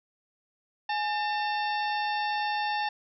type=harmonic tone with a mistuned harmonic; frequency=898 Hz; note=A5; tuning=35 cents sharp; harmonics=1 / 2 / 3 / 4 / 5 / 6; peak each=-28 / -34 / -38 / -40 / -42 / -44 dBFS; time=0.89-2.89 s; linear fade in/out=5 ms; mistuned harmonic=1; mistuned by=-120 cents; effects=none